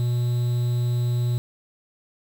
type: tone with quantisation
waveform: triangle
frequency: 121.1 Hz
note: B2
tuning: 34 cents flat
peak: -18 dBFS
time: 0-1.38 s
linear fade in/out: 0 ms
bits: 7
effects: none